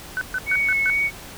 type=tone bursts; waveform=sine; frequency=1512 Hz; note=F#6; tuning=37 cents sharp; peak=-21 dBFS; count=5; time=0.17-0.9 s; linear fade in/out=0 ms; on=42 ms; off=130 ms
type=tone with vibrato; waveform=sine; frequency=2217 Hz; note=C#7; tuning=in tune; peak=-18 dBFS; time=0.46-1.11 s; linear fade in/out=50 ms; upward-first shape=sine; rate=2.3 Hz; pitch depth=19 cents each way
effects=pink hiss -39 dBFS RMS until 1.37 s